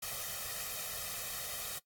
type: noise with comb filter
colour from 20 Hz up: white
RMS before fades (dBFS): -40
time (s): 0.02-1.79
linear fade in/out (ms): 10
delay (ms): 1.6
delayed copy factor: +0.95
effects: noise-tail reverb RT60 0.1 s tail -19 dB re dry + AAC 64 kbps